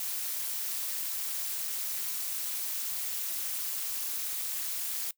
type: noise with amplitude modulation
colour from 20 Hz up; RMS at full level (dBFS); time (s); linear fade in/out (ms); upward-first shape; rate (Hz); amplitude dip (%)
blue; -31; 0-5.11; 2; sine; 247; 70
effects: noise-tail reverb RT60 0.1 s tail -21 dB re dry